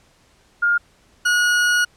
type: tone pair in turn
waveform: sine / 40% pulse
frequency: 1414 / 1450.4 Hz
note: F6 / F#6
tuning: +21 / -35 cents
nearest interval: unison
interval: 44 cents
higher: second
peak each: -14 dBFS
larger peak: neither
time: 0.62-0.78 / 1.25-1.85 s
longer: second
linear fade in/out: 10 ms
effects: pink hiss -56 dBFS RMS until 1.96 s + low-pass 9000 Hz 12 dB/octave